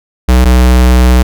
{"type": "tone pair in turn", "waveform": "square", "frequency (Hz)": [62.6, 62.33], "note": ["B1", "B1"], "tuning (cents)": [24, 17], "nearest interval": "unison", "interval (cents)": 7, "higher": "first", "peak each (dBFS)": -4, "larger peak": "neither", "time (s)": [[0.28, 0.45], [0.45, 1.23]], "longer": "second", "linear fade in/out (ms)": 10, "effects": []}